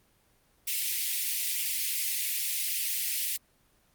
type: high-pass noise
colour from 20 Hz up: white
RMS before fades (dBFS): -30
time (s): 0.67-3.37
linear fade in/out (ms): 10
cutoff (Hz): 2000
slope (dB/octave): 48
effects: pink hiss -66 dBFS RMS until 3.94 s + Opus 24 kbps